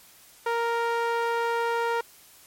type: tone with band-pass filter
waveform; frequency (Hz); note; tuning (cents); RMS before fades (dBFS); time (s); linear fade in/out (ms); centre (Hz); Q
sawtooth; 466.2; A#4; 0; -26; 0.46-2.01; 5; 1000; 1
effects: white hiss -53 dBFS RMS until 2.46 s + MP3 64 kbps